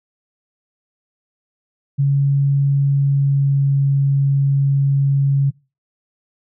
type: tone with pitch glide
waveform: sine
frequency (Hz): 139.7 to 138.74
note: C#3 to C#3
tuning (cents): +14 to +2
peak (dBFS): -12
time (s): 1.98-5.51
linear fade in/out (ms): 20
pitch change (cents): -12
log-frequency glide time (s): 2.88-3.76
effects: noise-tail reverb RT60 0.3 s tail -23 dB re dry